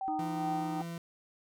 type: tone with tremolo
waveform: sine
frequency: 771 Hz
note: G5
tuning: 29 cents flat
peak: -31 dBFS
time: 0.01-0.82 s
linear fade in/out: 2 ms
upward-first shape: sine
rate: 2.5 Hz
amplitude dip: 60%
type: harmonic tone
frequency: 309.4 Hz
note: D#4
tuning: 10 cents flat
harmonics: 1 / 3 / 4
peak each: -36 / -46 / -48 dBFS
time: 0.08-0.81 s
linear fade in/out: 0 ms
type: tone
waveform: 40% pulse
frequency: 168.7 Hz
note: E3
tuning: 40 cents sharp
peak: -37 dBFS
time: 0.19-0.98 s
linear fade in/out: 2 ms
effects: none